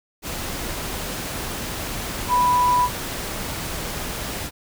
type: tone in noise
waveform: sine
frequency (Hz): 987.8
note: B5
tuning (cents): 0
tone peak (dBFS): -15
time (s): 2.28-2.89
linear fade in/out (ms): 50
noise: pink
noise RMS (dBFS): -29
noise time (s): 0.22-4.51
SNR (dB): +11
effects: none